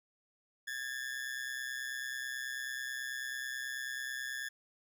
40% pulse ring-modulated tone, 1714 Hz, A6, 46 cents flat, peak -34 dBFS, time 0.67-4.49 s, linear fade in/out 10 ms, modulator 64.6 Hz, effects none

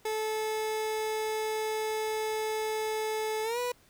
30% pulse tone with pitch glide, 434.6 to 490.6 Hz, A4 to B4, -21 to -12 cents, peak -27 dBFS, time 0.05-3.72 s, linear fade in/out 5 ms, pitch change +209 cents, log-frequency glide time 3.43-3.59 s, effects pink hiss -62 dBFS RMS until 3.89 s

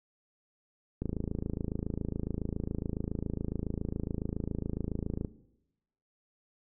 click train, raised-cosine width 3 ms, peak -20 dBFS, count 116, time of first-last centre 1.02-5.248 s, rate 27.2 Hz, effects noise-tail reverb RT60 0.9 s tail -17 dB re dry

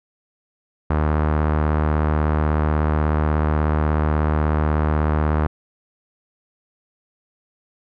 sawtooth tone with low-pass filter, 76.4 Hz, D#2, 31 cents flat, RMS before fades -19 dBFS, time 0.9-5.47 s, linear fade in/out 5 ms, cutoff 1300 Hz, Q 1.6, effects none

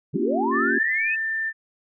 sine linear sweep, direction up, 114.5 to 2615 Hz, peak -23 dBFS, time 0.13-1.16 s, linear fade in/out 20 ms
sine chord, G half-diminished seventh, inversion first, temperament equal, 233.1 / 277.2 / 349.2 / 392 Hz, Bb3 / Db4 / F4 / G4, 0 / 0 / 0 / 0 cents, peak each -27 / -27 / -28 / -28 dBFS, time 0.14-0.79 s, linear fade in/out 10 ms
sine tone with pitch glide, 1768 to 1785.4 Hz, A6 to A6, +8 to +25 cents, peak -23 dBFS, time 0.51-1.53 s, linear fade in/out 50 ms, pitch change +17 cents, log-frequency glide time 0.63-0.99 s
effects none

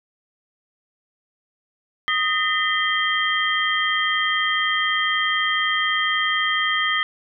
sine tone cluster, 1246 / 1827 / 2017 / 3176 Hz, D#6 / A#6 / B6 / G7, +2 / -35 / +36 / +22 cents, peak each -24 dBFS, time 2.08-7.03 s, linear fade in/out 0 ms, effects none

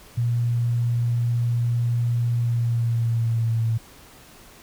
sine tone with pitch glide, 119 to 113.43 Hz, A#2 to A#2, +36 to -47 cents, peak -19 dBFS, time 0.17-3.78 s, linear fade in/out 10 ms, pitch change -83 cents, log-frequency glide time 2.37-3.66 s, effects pink hiss -48 dBFS RMS until 4.62 s

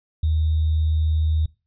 sine tone with sample-and-hold, 78.5 Hz, D#2, 16 cents sharp, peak -17 dBFS, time 0.23-1.46 s, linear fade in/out 5 ms, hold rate 3675 Hz, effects noise-tail reverb RT60 0.3 s tail -22 dB re dry + resampled to 11025 Hz

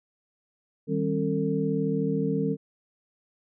sine tone cluster, 157.7 / 196.7 / 270.8 / 450.1 Hz, D#3 / G3 / C#4 / A4, +24 / +6 / -40 / +39 cents, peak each -29 dBFS, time 0.87-2.57 s, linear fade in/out 50 ms, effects none

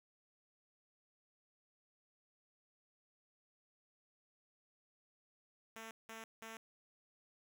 5% pulse tone bursts, 224 Hz, A3, 31 cents sharp, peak -37 dBFS, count 3, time 5.76-6.57 s, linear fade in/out 2 ms, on 150 ms, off 180 ms, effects none

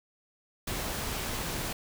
pink noise, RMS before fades -34 dBFS, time 0.67-1.73 s, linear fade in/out 5 ms, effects none

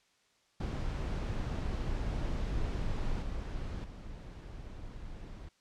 brown noise with level steps, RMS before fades -34 / -38 / -45 dBFS, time 0.6-5.49 s, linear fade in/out 5 ms, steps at 3.22 / 3.84 s, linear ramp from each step 5 ms, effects white hiss -70 dBFS RMS until 5.6 s + low-pass 6000 Hz 12 dB/octave

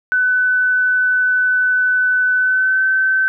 sine tone with pitch glide, 1502 to 1536.2 Hz, F#6 to G6, +26 to -35 cents, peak -12 dBFS, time 0.12-3.28 s, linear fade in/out 0 ms, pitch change +39 cents, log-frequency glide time 2.35-2.84 s, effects none

